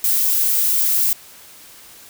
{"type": "noise", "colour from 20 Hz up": "violet", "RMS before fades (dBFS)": -17, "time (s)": [0.04, 1.13], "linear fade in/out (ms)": 2, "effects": ["white hiss -43 dBFS RMS until 2.09 s"]}